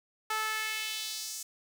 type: tone with high-pass filter sweep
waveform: sawtooth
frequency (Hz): 435.1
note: A4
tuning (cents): -19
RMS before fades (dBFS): -35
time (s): 0.3-1.43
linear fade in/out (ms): 5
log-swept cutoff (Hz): 1100 to 6900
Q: 1.8
effects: none